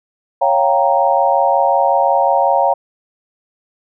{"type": "chord", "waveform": "sine", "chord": "G half-diminished seventh", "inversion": "second", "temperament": "equal", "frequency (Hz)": [554.4, 698.5, 784, 932.3], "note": ["Db5", "F5", "G5", "Bb5"], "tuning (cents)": [0, 0, 0, 0], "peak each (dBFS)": -16, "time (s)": [0.41, 2.74], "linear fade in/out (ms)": 10, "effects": []}